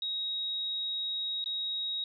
sine tone with dropouts, 3791 Hz, A#7, 28 cents sharp, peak -31 dBFS, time 0.02-2.04 s, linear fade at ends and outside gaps 2 ms, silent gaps 1.442-1.459 s, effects none

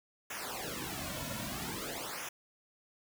pink noise with flanger, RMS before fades -40 dBFS, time 0.3-2.29 s, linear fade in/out 5 ms, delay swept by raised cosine 0.23 to 2.53 ms, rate 0.51 Hz, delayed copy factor -1, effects none

